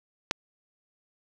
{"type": "click", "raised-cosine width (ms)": 0.2, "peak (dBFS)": -7, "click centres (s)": 0.311, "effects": []}